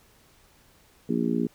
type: harmonic tone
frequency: 58.27 Hz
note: A#1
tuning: in tune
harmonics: 3 / 4 / 5 / 6 / 7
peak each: -30 / -26 / -29 / -32 / -32 dBFS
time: 1.09-1.47 s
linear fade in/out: 5 ms
effects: pink hiss -59 dBFS RMS until 1.54 s